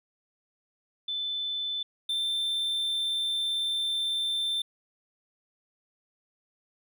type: tone pair in turn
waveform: sine / triangle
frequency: 3520 / 3561 Hz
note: A7 / A7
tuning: 0 / +20 cents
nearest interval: unison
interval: 20 cents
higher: second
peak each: -29 / -25 dBFS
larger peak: second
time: 1.08-1.83 / 2.09-4.62 s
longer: second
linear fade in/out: 5 ms
effects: none